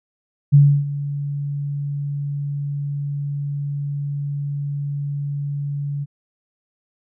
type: tone with ADSR envelope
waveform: sine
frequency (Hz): 142.9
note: D3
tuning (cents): -47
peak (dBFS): -6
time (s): 0.52-6.06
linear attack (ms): 24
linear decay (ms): 300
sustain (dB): -16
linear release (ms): 33
effects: none